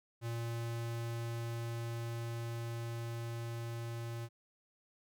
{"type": "tone with level ramp", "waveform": "square", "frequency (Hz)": 116.54, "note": "A#2", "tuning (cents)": 0, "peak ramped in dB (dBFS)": [-37, -40], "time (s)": [0.21, 4.29], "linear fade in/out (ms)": 50, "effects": []}